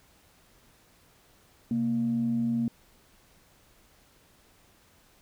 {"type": "tone pair together", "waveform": "sine", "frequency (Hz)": [130.82, 233.1], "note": ["C3", "A#3"], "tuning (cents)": [0, 0], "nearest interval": "minor seventh", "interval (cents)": 1000, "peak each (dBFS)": [-34, -24], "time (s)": [1.71, 2.68], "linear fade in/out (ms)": 2, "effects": ["tanh soft clip ceiling -19 dBFS", "pink hiss -61 dBFS RMS until 5.21 s"]}